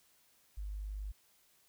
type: tone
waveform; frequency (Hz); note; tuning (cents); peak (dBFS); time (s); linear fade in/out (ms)
sine; 50.7; G#1; -41; -38; 0.57-1.12; 10
effects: white hiss -69 dBFS RMS until 1.68 s